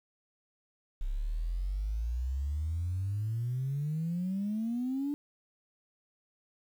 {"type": "exponential sweep", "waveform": "sine", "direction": "up", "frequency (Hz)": [32.8, 293.7], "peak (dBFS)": -29, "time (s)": [1.01, 5.14], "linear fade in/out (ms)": 0, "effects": ["tanh soft clip ceiling -26 dBFS", "10-bit"]}